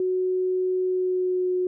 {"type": "tone with pitch glide", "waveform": "sine", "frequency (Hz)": [369.4, 364.7], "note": ["F#4", "F#4"], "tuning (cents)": [-3, -25], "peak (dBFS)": -21, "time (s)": [0, 1.67], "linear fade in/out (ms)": 2, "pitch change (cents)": -22, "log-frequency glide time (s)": [0.84, 1.55], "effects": []}